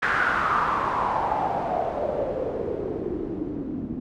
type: noise with low-pass filter sweep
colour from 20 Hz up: white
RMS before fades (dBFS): -26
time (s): 0.02-4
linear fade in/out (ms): 10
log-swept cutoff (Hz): 1600 to 240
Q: 5.3
effects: none